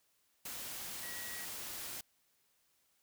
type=tone in noise; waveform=sine; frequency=1917 Hz; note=A#6; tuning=48 cents sharp; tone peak=-48 dBFS; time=1.03-1.45 s; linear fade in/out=5 ms; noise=white; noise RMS=-44 dBFS; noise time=0.45-2.01 s; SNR=-7 dB; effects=white hiss -75 dBFS RMS until 3.02 s